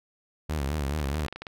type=tone with vibrato; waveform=sawtooth; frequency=72.6 Hz; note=D2; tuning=19 cents flat; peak=-23 dBFS; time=0.49-1.27 s; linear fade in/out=10 ms; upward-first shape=sine; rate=4.7 Hz; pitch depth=130 cents each way
type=clicks; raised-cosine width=0.3 ms; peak=-22 dBFS; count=11; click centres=0.997 / 1.044 / 1.09 / 1.147 / 1.199 / 1.25 / 1.283 / 1.326 / 1.36 / 1.42 / 1.468 s
effects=none

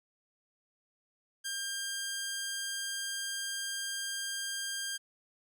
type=tone; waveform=10% pulse; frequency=1600 Hz; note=G6; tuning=35 cents sharp; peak=-26 dBFS; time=1.44-4.98 s; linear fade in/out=20 ms; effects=none

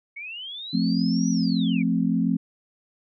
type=linear two-way sweep; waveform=sine; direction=up then down; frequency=2180 to 5920 to 2180 Hz; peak=-33 dBFS; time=0.16-1.83 s; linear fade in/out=10 ms; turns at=1.3 s
type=chord; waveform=sine; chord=F major; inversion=none; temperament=equal; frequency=174.61 / 220 / 261.6 Hz; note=F3 / A3 / C4; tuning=0 / 0 / 0 cents; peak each=-24 dBFS; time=0.73-2.37 s; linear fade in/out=10 ms
effects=none

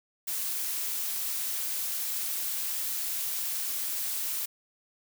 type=noise; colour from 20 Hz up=blue; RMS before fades=-32 dBFS; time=0.27-4.46 s; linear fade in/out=10 ms; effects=none

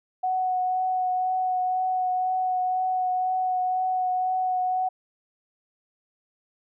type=tone with vibrato; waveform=sine; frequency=740 Hz; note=F#5; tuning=in tune; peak=-22 dBFS; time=0.23-4.89 s; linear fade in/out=10 ms; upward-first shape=triangle; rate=2 Hz; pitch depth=15 cents each way; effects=none

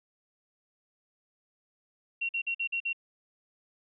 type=tone bursts; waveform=sine; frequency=2740 Hz; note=F7; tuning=34 cents flat; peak=-28 dBFS; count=6; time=2.21-2.931 s; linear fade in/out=10 ms; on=81 ms; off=47 ms; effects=none

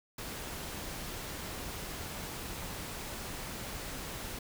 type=noise; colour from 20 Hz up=pink; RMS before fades=-41 dBFS; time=0.18-4.39 s; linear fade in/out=5 ms; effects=none

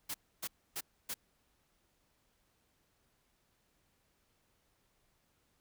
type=noise bursts; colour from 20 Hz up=white; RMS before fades=-39 dBFS; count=4; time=0.09-1.142 s; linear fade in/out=10 ms; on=53 ms; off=280 ms; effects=pink hiss -75 dBFS RMS until 5.6 s

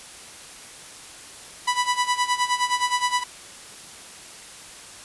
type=tone with tremolo; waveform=sawtooth; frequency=988 Hz; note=B5; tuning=in tune; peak=-14 dBFS; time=1.67-3.24 s; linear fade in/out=10 ms; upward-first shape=sine; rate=9.6 Hz; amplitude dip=80%; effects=white hiss -42 dBFS RMS until 5.04 s + resampled to 24000 Hz

